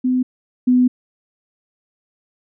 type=tone pair in turn; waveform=sine; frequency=253.8 / 250.3 Hz; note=B3 / B3; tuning=+47 / +23 cents; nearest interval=unison; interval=24 cents; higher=first; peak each=-14 / -10 dBFS; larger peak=second; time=0.04-0.23 / 0.67-0.88 s; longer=second; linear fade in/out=10 ms; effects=none